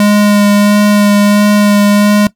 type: tone with vibrato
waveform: square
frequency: 205.9 Hz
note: G#3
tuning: 15 cents flat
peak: -6 dBFS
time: 0-2.27 s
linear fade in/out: 2 ms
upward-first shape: sine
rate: 1.5 Hz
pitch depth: 12 cents each way
effects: noise-tail reverb RT60 0.1 s tail -18 dB re dry